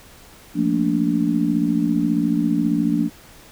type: chord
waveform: sine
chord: Bb major seventh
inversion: second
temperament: just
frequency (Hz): 174.81 / 218.5 / 233.1 / 291.4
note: F3 / A3 / Bb3 / D4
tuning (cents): +2 / -12 / 0 / -13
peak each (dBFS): -23 / -25 / -22 / -20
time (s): 0.54-3.1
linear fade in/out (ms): 50
effects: pink hiss -46 dBFS RMS until 3.51 s